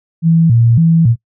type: tone with vibrato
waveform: sine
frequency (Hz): 138.59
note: C#3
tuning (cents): 0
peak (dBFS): -6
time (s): 0.22-1.16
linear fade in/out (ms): 50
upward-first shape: square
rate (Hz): 1.8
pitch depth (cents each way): 300
effects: noise-tail reverb RT60 0.1 s tail -22 dB re dry